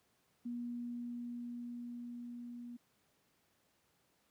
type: tone with level ramp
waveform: sine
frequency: 240.2 Hz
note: B3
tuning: 48 cents flat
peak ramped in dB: -38 to -45 dBFS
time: 0.45-2.77 s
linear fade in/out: 10 ms
effects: pink hiss -75 dBFS RMS until 4.3 s + high-pass 100 Hz 12 dB/octave